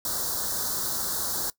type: band-stop noise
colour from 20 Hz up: white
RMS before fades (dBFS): -29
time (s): 0.05-1.5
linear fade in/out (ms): 2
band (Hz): 1600 to 3900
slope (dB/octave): 48
effects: noise-tail reverb RT60 0.1 s tail -20 dB re dry